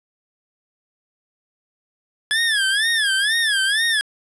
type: tone with vibrato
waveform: 25% pulse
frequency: 1696 Hz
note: G#6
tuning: 36 cents sharp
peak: -13 dBFS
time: 2.31-4.01 s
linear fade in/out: 0 ms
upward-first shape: sine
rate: 2.1 Hz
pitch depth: 160 cents each way
effects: resampled to 24000 Hz + 8-bit